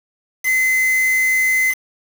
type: tone with quantisation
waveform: triangle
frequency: 2047 Hz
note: C7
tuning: 38 cents flat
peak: -12 dBFS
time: 0.43-1.75 s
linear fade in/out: 50 ms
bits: 4
effects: none